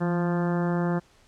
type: harmonic tone with a mistuned harmonic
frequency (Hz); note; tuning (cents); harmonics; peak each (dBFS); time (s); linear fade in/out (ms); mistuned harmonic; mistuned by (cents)
174.61; F3; 0; 1 / 2 / 3 / 4 / 5 / 6 / 7 / 8 / 9 / 10; -24 / -30 / -34 / -36 / -38 / -40 / -41 / -42 / -43 / -44; 0-1; 20; 1; -39
effects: pink hiss -59 dBFS RMS until 1.27 s + low-pass 8000 Hz 12 dB/octave